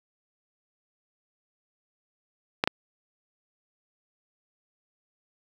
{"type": "clicks", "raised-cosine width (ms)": 0.3, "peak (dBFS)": -5, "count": 2, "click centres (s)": [2.639, 2.675], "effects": ["high-pass 150 Hz 12 dB/octave", "7-bit"]}